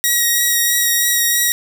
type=tone with vibrato; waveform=5% pulse; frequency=1900 Hz; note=A#6; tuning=33 cents sharp; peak=-3 dBFS; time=0.04-1.52 s; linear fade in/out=0 ms; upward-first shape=triangle; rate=3.1 Hz; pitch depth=17 cents each way; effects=none